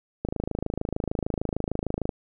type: click train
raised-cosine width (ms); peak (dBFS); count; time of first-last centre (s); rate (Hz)
2; -13; 50; 0.25-2.092; 26.6
effects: none